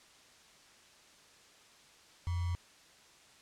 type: tone with sample-and-hold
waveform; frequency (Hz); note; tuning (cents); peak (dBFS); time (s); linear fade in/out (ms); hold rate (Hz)
sine; 87.31; F2; 0; -31; 2.27-2.55; 0; 1050
effects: white hiss -60 dBFS RMS until 3.41 s + low-pass 7000 Hz 12 dB/octave